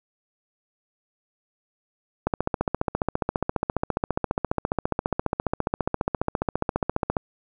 click train, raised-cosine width 1 ms, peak -8 dBFS, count 73, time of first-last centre 2.27-7.168 s, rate 14.7 Hz, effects none

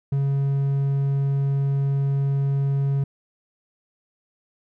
triangle tone, 138.59 Hz, C#3, in tune, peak -17 dBFS, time 0.12-3.04 s, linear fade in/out 5 ms, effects none

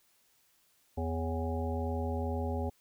harmonic tone with a mistuned harmonic, 82.41 Hz, E2, in tune, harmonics 1 / 3 / 5 / 7 / 9 / 10, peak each -33 / -38 / -40 / -41 / -43 / -43 dBFS, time 0.97-2.7 s, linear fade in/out 10 ms, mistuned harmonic 7, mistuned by -67 cents, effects white hiss -69 dBFS RMS until 2.8 s

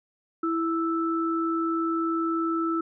sine tone pair together, 329.6 / 1318.4 Hz, E4 / E6, 0 / 0 cents, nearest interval 2 octaves, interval 2400 cents, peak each -25 / -28 dBFS, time 0.43-2.81 s, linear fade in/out 5 ms, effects none

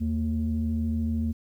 sine tone pair together, 80.13 / 227 Hz, E2 / A#3, -49 / -46 cents, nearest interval octave + tritone, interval 1803 cents, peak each -26 dBFS, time 0-1.33 s, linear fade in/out 20 ms, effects tanh soft clip ceiling -18 dBFS + 10-bit

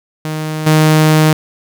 sawtooth tone with level steps, 155.56 Hz, D#3, in tune, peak -14 / -3 dBFS, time 0.25-1.33 s, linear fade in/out 0 ms, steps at 0.66 s, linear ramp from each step 10 ms, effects none

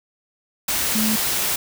sine tone in noise, 217.4 Hz, A3, 21 cents flat, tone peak -20 dBFS, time 0.95-1.16 s, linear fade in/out 5 ms, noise white, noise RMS -22 dBFS, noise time 0.68-1.56 s, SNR -1 dB, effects none

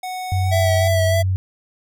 square tone with pitch glide, 739 to 759.3 Hz, F#5 to F#5, -2 to +45 cents, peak -26 dBFS, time 0.03-0.88 s, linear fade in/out 5 ms, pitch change +47 cents, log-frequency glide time 0.43-0.53 s
sine tone, 93.9 Hz, F#2, 26 cents sharp, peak -16 dBFS, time 0.32-1.36 s, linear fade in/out 0 ms
square tone with vibrato, 657 Hz, E5, 6 cents flat, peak -18 dBFS, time 0.51-1.23 s, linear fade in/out 20 ms, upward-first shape sine, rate 3.3 Hz, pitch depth 25 cents each way
effects none

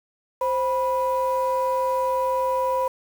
sine tone pair together, 523.3 / 981.6 Hz, C5 / B5, 0 / -11 cents, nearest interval major seventh, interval 1089 cents, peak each -22 dBFS, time 0.41-2.88 s, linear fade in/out 5 ms, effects tanh soft clip ceiling -14 dBFS + 7-bit

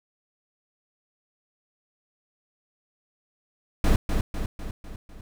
brown noise with echo, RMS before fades -18 dBFS, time 3.84-3.96 s, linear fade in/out 2 ms, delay 250 ms, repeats 5, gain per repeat -5 dB, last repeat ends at 5.21 s, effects none

